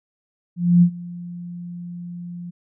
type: tone with ADSR envelope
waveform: sine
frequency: 174.61 Hz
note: F3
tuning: in tune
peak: -8 dBFS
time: 0.56-2.51 s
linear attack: 260 ms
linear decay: 80 ms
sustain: -22 dB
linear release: 16 ms
effects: none